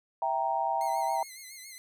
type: chord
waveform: sine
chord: E diminished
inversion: none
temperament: equal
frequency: 659.3 / 784 / 932.3 Hz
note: E5 / G5 / Bb5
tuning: 0 / 0 / 0 cents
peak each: -33 / -30 / -30 dBFS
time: 0.22-1.23 s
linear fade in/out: 2 ms
type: tone with vibrato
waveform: 10% pulse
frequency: 2093 Hz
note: C7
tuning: in tune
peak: -35 dBFS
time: 0.81-1.78 s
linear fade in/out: 0 ms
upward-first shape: sine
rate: 7.2 Hz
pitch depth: 69 cents each way
effects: none